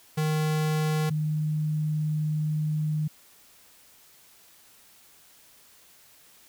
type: tone pair in turn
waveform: square / sine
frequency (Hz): 154.7 / 153.19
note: D#3 / D#3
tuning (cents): -10 / -27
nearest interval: unison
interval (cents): 17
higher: first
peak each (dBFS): -24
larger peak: neither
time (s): 0.17-1.1 / 1.1-3.08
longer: second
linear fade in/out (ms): 10
effects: white hiss -56 dBFS RMS until 6.48 s